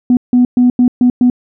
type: tone bursts at uneven times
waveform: sine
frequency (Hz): 246.9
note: B3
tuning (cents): 0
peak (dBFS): -4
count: 6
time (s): 0.1-0.17 / 0.33-0.45 / 0.57-0.7 / 0.79-0.88 / 1.01-1.1 / 1.21-1.3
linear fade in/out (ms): 2
effects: tanh soft clip ceiling -2 dBFS